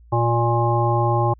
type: harmonic tone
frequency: 118 Hz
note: A#2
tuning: 22 cents sharp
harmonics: 1 / 3 / 5 / 7 / 9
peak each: -19 / -24 / -26 / -22 / -25 dBFS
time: 0.12-1.34 s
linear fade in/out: 10 ms
effects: added 58 Hz sine -45 dBFS peak until 1.39 s